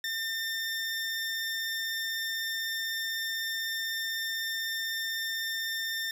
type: tone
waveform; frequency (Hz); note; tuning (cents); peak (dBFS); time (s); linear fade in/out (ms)
20% pulse; 1804; A6; +43; -26; 0.04-6.11; 2
effects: none